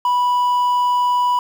triangle tone with quantisation, 984 Hz, B5, 7 cents flat, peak -12 dBFS, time 0.05-1.39 s, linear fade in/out 2 ms, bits 7, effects none

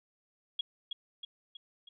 sine tone with echo, 3300 Hz, G#7, 12 cents flat, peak -29 dBFS, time 0.59-0.61 s, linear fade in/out 5 ms, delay 320 ms, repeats 4, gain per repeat -5 dB, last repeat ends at 1.89 s, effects none

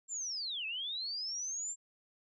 sine linear two-way sweep, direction down then up, 7459 to 2532 to 7459 Hz, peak -36 dBFS, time 0.08-1.76 s, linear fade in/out 50 ms, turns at 0.66 s, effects none

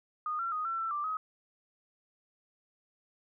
sine tone with pitch steps, 1231 / 1359 / 1245 / 1350 / 1336 / 1178 / 1267 Hz, D#6 / F6 / D#6 / E6 / E6 / D6 / D#6, -19 / -48 / +1 / +41 / +23 / +5 / +31 cents, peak -31 dBFS, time 0.26-1.17 s, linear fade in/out 2 ms, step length 130 ms, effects none

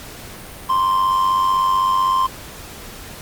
triangle tone with amplitude modulation, 1046.5 Hz, C6, in tune, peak -10 dBFS, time 0.69-2.27 s, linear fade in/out 10 ms, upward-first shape sine, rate 95.9 Hz, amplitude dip 50%, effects pink hiss -36 dBFS RMS until 3.21 s + Opus 48 kbps

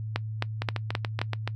two click trains, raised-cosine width 0.3 ms, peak -13 / -10 dBFS, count 7 / 5, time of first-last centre 0.62-1.476 / 0.16-1.215 s, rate 7.01 / 3.79 Hz, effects noise-tail reverb RT60 0.1 s tail -21 dB re dry + added 109 Hz sine -31 dBFS peak until 1.55 s

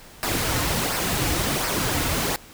pink noise with flanger, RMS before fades -24 dBFS, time 0.23-2.36 s, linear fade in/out 0 ms, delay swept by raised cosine 0.29 to 5.19 ms, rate 1.4 Hz, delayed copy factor -0.55, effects pink hiss -46 dBFS RMS until 2.53 s

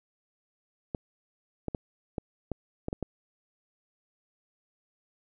clicks, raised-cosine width 2 ms, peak -18 dBFS, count 8, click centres 0.948 / 1.683 / 1.748 / 2.182 / 2.517 / 2.884 / 2.929 / 3.027 s, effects none

